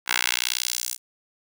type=tone with high-pass filter sweep; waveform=10% pulse; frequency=61 Hz; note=B1; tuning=21 cents flat; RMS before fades=-26 dBFS; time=0.06-0.98 s; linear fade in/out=50 ms; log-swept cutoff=1500 to 7900 Hz; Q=1.1; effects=none

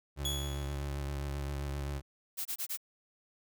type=tone with vibrato; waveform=30% pulse; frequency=70.4 Hz; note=C#2; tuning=27 cents sharp; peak=-32 dBFS; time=0.16-2.02 s; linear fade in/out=50 ms; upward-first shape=sine; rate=7.6 Hz; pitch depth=34 cents each way
type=tone with exponential decay; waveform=sawtooth; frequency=3372 Hz; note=G#7; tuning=26 cents sharp; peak=-28 dBFS; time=0.25-0.94 s; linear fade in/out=2 ms; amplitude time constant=150 ms
type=noise bursts; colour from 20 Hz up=blue; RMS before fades=-36 dBFS; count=4; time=2.37-2.774 s; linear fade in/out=20 ms; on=83 ms; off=24 ms
effects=none

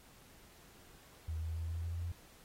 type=tone with pitch steps; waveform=sine; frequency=80 / 81.12 / 82.25 / 83.4 / 84.56 / 85.74 Hz; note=D#2 / E2 / E2 / E2 / E2 / F2; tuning=+49 / -27 / -3 / +21 / +45 / -31 cents; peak=-36 dBFS; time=1.28-2.12 s; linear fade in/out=5 ms; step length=140 ms; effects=pink hiss -61 dBFS RMS until 2.44 s + AAC 48 kbps

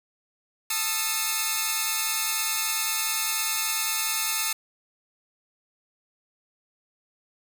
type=tone cluster; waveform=5% pulse; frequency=884 / 1243 / 1331 / 2171 Hz; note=A5 / D#6 / E6 / C#7; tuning=+8 / -2 / +16 / -37 cents; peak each=-19 dBFS; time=0.7-4.53 s; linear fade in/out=5 ms; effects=8-bit

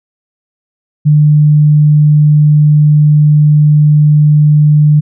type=tone; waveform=sine; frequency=150 Hz; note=D3; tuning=37 cents sharp; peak=-3 dBFS; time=1.05-5.01 s; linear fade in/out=20 ms; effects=none

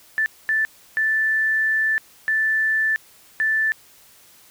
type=tone bursts at uneven times; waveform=sine; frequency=1760 Hz; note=A6; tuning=in tune; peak=-17 dBFS; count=5; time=0.18-0.26 / 0.49-0.65 / 0.97-1.98 / 2.28-2.96 / 3.4-3.72 s; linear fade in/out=0 ms; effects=white hiss -51 dBFS RMS until 4.5 s

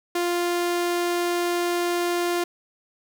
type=tone; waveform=sawtooth; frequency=349.2 Hz; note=F4; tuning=in tune; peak=-18 dBFS; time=0.15-2.44 s; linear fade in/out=5 ms; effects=none

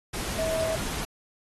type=tone in noise; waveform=sine; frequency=645 Hz; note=E5; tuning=38 cents flat; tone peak=-26 dBFS; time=0.38-0.76 s; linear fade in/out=10 ms; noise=pink; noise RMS=-33 dBFS; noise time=0.13-1.05 s; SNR=+4 dB; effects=AAC 32 kbps

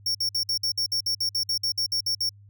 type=tone bursts; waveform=45% pulse; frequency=5490 Hz; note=F8; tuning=31 cents flat; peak=-23 dBFS; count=16; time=0.06-2.293 s; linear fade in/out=5 ms; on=88 ms; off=55 ms; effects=added 101 Hz sine -48 dBFS peak until 2.49 s

